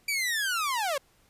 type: linear sweep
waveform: sawtooth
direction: down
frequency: 2349 to 523.3 Hz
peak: -23 dBFS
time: 0.08-0.98 s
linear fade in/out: 5 ms
effects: pink hiss -64 dBFS RMS until 1.29 s + resampled to 32000 Hz